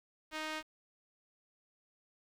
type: tone with band-pass filter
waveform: sawtooth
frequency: 311.1 Hz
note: D#4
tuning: in tune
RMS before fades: -40 dBFS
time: 0.31-0.63 s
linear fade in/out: 50 ms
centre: 2300 Hz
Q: 0.72
effects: 10-bit